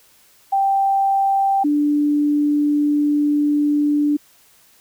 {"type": "tone pair in turn", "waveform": "sine", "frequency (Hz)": [784, 293.7], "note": ["G5", "D4"], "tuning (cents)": [0, 0], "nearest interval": "octave + perfect fourth", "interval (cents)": 1700, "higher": "first", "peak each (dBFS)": -14, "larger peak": "neither", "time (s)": [[0.52, 1.64], [1.64, 4.17]], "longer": "second", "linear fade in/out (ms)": 10, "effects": ["white hiss -53 dBFS RMS until 4.8 s"]}